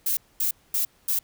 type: noise bursts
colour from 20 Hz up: violet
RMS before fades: -24 dBFS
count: 4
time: 0.06-1.19 s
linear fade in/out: 5 ms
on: 110 ms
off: 230 ms
effects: pink hiss -61 dBFS RMS until 1.23 s